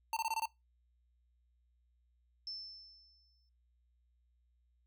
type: tone bursts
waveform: square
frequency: 900 Hz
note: A5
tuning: 39 cents sharp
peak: -33 dBFS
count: 6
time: 0.13-0.456 s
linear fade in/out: 2 ms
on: 36 ms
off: 22 ms
type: tone with exponential decay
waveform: sine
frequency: 5300 Hz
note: E8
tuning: 9 cents sharp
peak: -39 dBFS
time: 2.47-3.49 s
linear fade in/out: 1 ms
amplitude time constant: 220 ms
effects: noise-tail reverb RT60 0.2 s tail -21 dB re dry + added 60 Hz sine -70 dBFS peak until 4.86 s

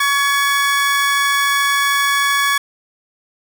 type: tone pair together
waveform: 30% pulse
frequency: 1121.7 / 1694 Hz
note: C#6 / G#6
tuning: +20 / +34 cents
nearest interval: perfect fifth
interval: 714 cents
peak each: -14 dBFS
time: 0-2.58 s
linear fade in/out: 5 ms
effects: 7-bit

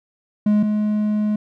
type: tone pair in turn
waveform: triangle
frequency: 209.6 / 211.2 Hz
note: G#3 / G#3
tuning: +16 / +29 cents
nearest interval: unison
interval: 13 cents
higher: second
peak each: -11 / -15 dBFS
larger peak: first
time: 0.46-0.63 / 0.63-1.36 s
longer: second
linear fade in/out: 5 ms
effects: none

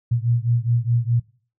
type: beating tone pair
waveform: sine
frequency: 116.54 / 121.34 Hz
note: A#2 / B2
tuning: 0 / -30 cents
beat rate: 4.8 Hz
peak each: -20 / -21 dBFS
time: 0.11-1.2 s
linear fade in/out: 10 ms
effects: noise-tail reverb RT60 0.4 s tail -20 dB re dry

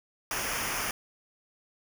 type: noise with comb filter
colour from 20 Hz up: pink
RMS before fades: -32 dBFS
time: 0.31-0.91 s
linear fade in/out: 2 ms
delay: 0.25 ms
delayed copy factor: -0.75
effects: none

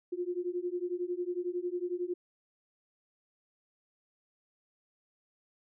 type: beating tone pair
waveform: sine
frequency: 350 / 361 Hz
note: F4 / F#4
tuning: +4 / -43 cents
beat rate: 11 Hz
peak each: -35 / -35 dBFS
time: 0.12-2.14 s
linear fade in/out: 10 ms
effects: none

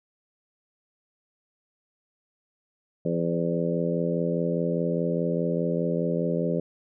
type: harmonic tone with a mistuned harmonic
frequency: 84.9 Hz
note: F2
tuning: 48 cents flat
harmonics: 2 / 3 / 4 / 5 / 6 / 7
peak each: -27 / -32 / -33 / -31 / -30 / -33 dBFS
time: 3.05-6.6 s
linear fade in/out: 5 ms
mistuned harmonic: 7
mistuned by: -15 cents
effects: none

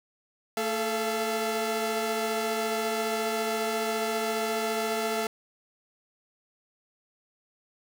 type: tone cluster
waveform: sawtooth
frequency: 224.4 / 434.2 / 681 Hz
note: A3 / A4 / F5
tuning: +34 / -23 / -44 cents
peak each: -31 / -26 / -27 dBFS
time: 0.57-5.27 s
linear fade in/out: 2 ms
effects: none

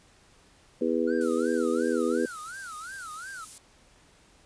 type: harmonic tone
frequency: 82 Hz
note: E2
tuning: 9 cents flat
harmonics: 3 / 4 / 5 / 6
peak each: -29 / -29 / -29 / -29 dBFS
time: 0.81-2.26 s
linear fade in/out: 5 ms
type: tone with vibrato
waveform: triangle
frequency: 1400 Hz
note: F6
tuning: 4 cents sharp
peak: -36 dBFS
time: 1.07-3.45 s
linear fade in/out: 10 ms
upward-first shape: sine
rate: 2.8 Hz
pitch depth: 230 cents each way
type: noise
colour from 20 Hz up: violet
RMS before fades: -39 dBFS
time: 1.21-3.58 s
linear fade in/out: 0 ms
effects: pink hiss -59 dBFS RMS until 4.45 s + resampled to 22050 Hz

